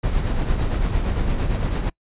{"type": "noise with tremolo", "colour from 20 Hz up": "brown", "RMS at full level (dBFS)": -19, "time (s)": [0.03, 1.9], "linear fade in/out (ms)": 10, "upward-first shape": "sine", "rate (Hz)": 8.8, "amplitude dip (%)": 45, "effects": ["noise-tail reverb RT60 0.1 s tail -25 dB re dry", "resampled to 8000 Hz"]}